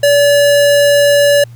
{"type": "tone", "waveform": "square", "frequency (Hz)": 574, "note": "D5", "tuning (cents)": -40, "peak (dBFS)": -7, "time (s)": [0.03, 1.44], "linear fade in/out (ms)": 5, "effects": ["added 118 Hz sine -31 dBFS peak until 1.55 s", "pink hiss -50 dBFS RMS until 1.55 s"]}